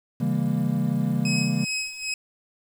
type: chord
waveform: triangle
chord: C# diminished seventh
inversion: none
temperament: equal with one note detuned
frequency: 138.59 / 164.81 / 201 / 233.1 Hz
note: C#3 / E3 / G3 / Bb3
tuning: 0 / 0 / +44 / 0 cents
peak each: -25 dBFS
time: 0.2-1.65 s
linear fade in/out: 10 ms
type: tone with tremolo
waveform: 20% pulse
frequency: 2548 Hz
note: D#7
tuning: 41 cents sharp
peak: -20 dBFS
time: 1.25-2.14 s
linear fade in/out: 2 ms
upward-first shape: sine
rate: 2.5 Hz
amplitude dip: 75%
effects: low-pass 12000 Hz 12 dB/octave + 8-bit